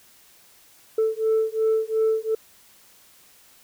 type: beating tone pair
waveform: sine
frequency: 440 / 442.8 Hz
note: A4 / A4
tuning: 0 / +11 cents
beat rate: 2.8 Hz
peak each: -21 dBFS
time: 0.98-2.35 s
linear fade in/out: 5 ms
effects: tanh soft clip ceiling -15 dBFS + white hiss -54 dBFS RMS until 3.63 s